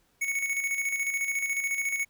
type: tone with tremolo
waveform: square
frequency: 2217 Hz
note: C#7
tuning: in tune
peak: -26 dBFS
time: 0.21-2.05 s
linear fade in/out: 10 ms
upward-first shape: square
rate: 14 Hz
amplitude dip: 50%
effects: pink hiss -68 dBFS RMS until 2.09 s